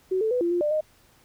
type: tone with pitch steps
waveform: sine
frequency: 374.6 / 439.5 / 496.7 / 343.7 / 350.6 / 596 / 617 Hz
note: F#4 / A4 / B4 / F4 / F4 / D5 / D#5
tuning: +21 / -2 / +10 / -28 / +7 / +25 / -15 cents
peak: -21 dBFS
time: 0.11-0.81 s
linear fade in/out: 10 ms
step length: 100 ms
effects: pink hiss -59 dBFS RMS until 1.24 s